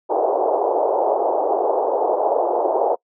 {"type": "band-pass noise", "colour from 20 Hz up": "white", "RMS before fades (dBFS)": -19, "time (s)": [0.09, 2.96], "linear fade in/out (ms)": 20, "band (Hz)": [370, 850], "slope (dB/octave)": 48, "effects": ["noise-tail reverb RT60 0.1 s tail -26 dB re dry"]}